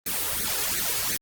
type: noise with flanger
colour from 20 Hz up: white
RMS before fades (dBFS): -27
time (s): 0.06-1.17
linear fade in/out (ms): 5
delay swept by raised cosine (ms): 0.47 to 2.37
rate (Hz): 2.8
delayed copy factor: +0.85
effects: Opus 24 kbps